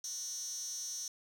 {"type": "tone with high-pass filter", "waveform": "15% pulse", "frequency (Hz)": 370, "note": "F#4", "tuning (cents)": 0, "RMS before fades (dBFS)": -41, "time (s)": [0.04, 1.08], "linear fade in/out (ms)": 2, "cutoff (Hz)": 5800, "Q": 8.1, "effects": ["12-bit"]}